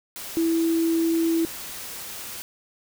sine tone in noise, 329.6 Hz, E4, in tune, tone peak -19 dBFS, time 0.37-1.45 s, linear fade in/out 0 ms, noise white, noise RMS -36 dBFS, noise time 0.16-2.42 s, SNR +14 dB, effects none

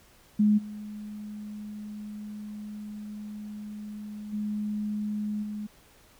sine tone with level steps, 210 Hz, G#3, 19 cents sharp, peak -18 / -36 / -28 / -32 dBFS, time 0.39-5.67 s, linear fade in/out 10 ms, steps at 0.57 / 4.32 / 5.42 s, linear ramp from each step 20 ms, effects pink hiss -58 dBFS RMS until 6.19 s

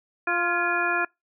harmonic tone with a mistuned harmonic, 348.9 Hz, F4, 2 cents flat, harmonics 1 / 2 / 3 / 4 / 5 / 7, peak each -31 / -30 / -31 / -26 / -27 / -30 dBFS, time 0.27-1.05 s, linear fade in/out 5 ms, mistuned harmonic 5, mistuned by -44 cents, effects noise-tail reverb RT60 0.2 s tail -26 dB re dry

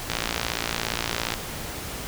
click train, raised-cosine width 0.2 ms, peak -7 dBFS, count 72, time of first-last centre 0.1-1.339 s, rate 57.3 Hz, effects pink hiss -34 dBFS RMS until 2.07 s

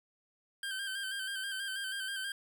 25% pulse tone with vibrato, 1568 Hz, G6, in tune, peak -32 dBFS, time 0.63-2.32 s, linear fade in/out 2 ms, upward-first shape square, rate 6.2 Hz, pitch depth 36 cents each way, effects none

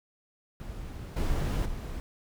brown noise with level steps, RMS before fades -39 / -28 / -36 dBFS, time 0.6-2 s, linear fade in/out 0 ms, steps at 1.16 / 1.65 s, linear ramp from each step 10 ms, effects none

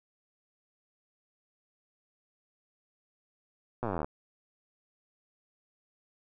slowing click train, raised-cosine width 1 ms, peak -19 dBFS, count 21, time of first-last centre 3.83-4.045 s, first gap 8 ms, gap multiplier 1.03, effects none

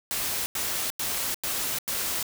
white noise bursts, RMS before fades -29 dBFS, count 5, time 0.11-2.228 s, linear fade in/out 0 ms, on 350 ms, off 92 ms, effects none

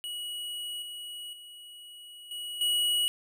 square tone with level steps, 2917 Hz, F#7, 25 cents flat, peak -35 / -39 / -46 / -36 / -25 dBFS, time 0.04-3.08 s, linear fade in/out 0 ms, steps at 0.82 / 1.33 / 2.31 / 2.61 s, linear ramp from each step 2 ms, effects none

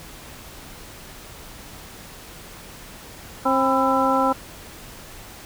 harmonic tone with a mistuned harmonic, 266.3 Hz, C4, 31 cents sharp, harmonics 1 / 2 / 3 / 4 / 5, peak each -23 / -23 / -23 / -23 / -23 dBFS, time 3.45-4.33 s, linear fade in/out 10 ms, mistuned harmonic 4, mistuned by -100 cents, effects pink hiss -41 dBFS RMS until 5.45 s

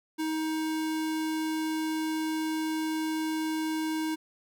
square tone, 315.4 Hz, D#4, 24 cents sharp, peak -29 dBFS, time 0.18-4.16 s, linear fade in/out 20 ms, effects none

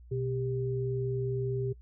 sine tone pair together, 124.67 / 395.8 Hz, B2 / G4, +17 / +17 cents, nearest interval octave + minor sixth, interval 2000 cents, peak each -31 / -33 dBFS, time 0.11-1.73 s, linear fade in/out 10 ms, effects noise-tail reverb RT60 0.1 s tail -20 dB re dry + added 60 Hz sine -49 dBFS peak until 1.81 s

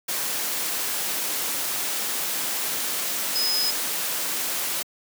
sine tone in noise, 5070 Hz, D#8, 32 cents sharp, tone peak -22 dBFS, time 3.35-3.71 s, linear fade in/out 10 ms, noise white, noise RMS -27 dBFS, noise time 0.08-4.83 s, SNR +2 dB, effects high-pass 200 Hz 12 dB/octave

